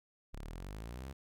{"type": "linear sweep", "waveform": "sawtooth", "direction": "up", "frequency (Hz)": [32.04, 70], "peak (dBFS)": -39, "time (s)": [0.33, 1.13], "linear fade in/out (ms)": 10, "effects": []}